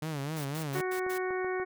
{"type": "tone with vibrato", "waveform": "sawtooth", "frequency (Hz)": 148.2, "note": "D3", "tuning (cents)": 16, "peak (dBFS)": -29, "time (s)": [0.02, 0.81], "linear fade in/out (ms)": 5, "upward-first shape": "sine", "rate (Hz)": 3.9, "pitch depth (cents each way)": 140}
{"type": "noise bursts", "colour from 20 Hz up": "white", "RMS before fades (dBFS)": -44, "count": 5, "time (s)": [0.36, 1.183], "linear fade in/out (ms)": 10, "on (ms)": 91, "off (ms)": 92}
{"type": "harmonic tone", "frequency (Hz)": 370, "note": "F#4", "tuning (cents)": 0, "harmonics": [1, 2, 3, 4, 5, 6], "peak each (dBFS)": [-31, -39, -41, -41, -41, -44], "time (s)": [0.74, 1.65], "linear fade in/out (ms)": 20}
{"type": "clicks", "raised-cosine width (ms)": 1, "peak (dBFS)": -30, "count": 4, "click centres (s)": [1.065, 1.307, 1.446, 1.599]}
{"effects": []}